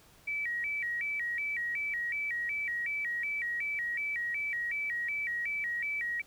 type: tone with vibrato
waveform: sine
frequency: 2093 Hz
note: C7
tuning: in tune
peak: -31 dBFS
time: 0.27-6.22 s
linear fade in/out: 10 ms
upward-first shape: square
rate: 2.7 Hz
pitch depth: 170 cents each way
effects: pink hiss -60 dBFS RMS until 6.26 s